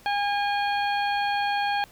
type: harmonic tone with a mistuned harmonic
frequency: 814 Hz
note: G#5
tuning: 35 cents flat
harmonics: 1 / 2 / 3 / 4 / 5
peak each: -24 / -30 / -34 / -36 / -38 dBFS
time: 0.06-1.84 s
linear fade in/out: 0 ms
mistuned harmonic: 5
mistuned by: +100 cents
effects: pink hiss -53 dBFS RMS until 1.91 s